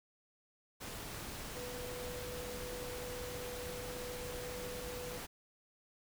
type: tone in noise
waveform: sine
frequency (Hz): 493.9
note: B4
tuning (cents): 0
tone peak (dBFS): -44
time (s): 1.55-5.19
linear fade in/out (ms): 20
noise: pink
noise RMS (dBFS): -45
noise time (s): 0.8-5.27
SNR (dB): -2
effects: none